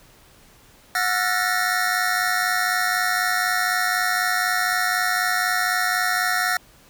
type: tone cluster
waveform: square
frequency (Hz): 729 / 1343 / 1447 / 1778 / 1882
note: F#5 / E6 / F#6 / A6 / A#6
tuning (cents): -26 / +32 / -39 / +18 / +16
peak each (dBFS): -27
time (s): 0.95-6.57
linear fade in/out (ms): 2
effects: pink hiss -52 dBFS RMS until 6.89 s